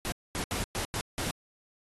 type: noise bursts at uneven times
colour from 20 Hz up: pink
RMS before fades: -33 dBFS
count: 6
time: 0.05-0.12 / 0.35-0.44 / 0.51-0.64 / 0.75-0.85 / 0.94-1.01 / 1.18-1.31 s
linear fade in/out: 0 ms
effects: AAC 32 kbps